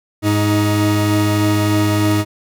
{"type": "tone pair together", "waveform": "40% pulse", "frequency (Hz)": [103.61, 314.1], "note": ["G#2", "D#4"], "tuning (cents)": [-4, 16], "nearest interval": "octave + perfect fifth", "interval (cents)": 1920, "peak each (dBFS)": -15, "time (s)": [0.22, 2.25], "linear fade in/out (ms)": 50, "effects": []}